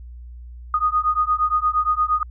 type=beating tone pair; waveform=sine; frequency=1234 / 1242.6 Hz; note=D#6 / D#6; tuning=-15 / -3 cents; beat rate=8.6 Hz; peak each=-20 dBFS; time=0.74-2.23 s; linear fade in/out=2 ms; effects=added 60 Hz sine -35 dBFS peak until 2.3 s